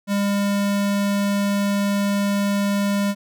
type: tone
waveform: square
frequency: 201.3 Hz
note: G3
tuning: 46 cents sharp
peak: -19 dBFS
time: 0.07-3.15 s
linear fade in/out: 50 ms
effects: none